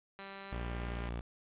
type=tone with pitch glide; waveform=5% pulse; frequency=196 to 200.6 Hz; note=G3 to G3; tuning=0 to +40 cents; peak=-34 dBFS; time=0.19-1.09 s; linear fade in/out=0 ms; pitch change=+40 cents; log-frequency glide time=0.43-0.91 s
type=tone; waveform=sawtooth; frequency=58.8 Hz; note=A#1; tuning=16 cents sharp; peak=-33 dBFS; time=0.52-1.21 s; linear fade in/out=5 ms
effects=resampled to 8000 Hz + 10-bit